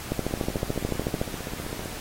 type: two click trains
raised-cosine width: 2 ms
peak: -21 / -12 dBFS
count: 25 / 16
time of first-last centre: 0.31-1.858 / 0.12-1.215 s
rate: 15.5 / 13.7 Hz
effects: pink hiss -38 dBFS RMS until 2 s + AAC 48 kbps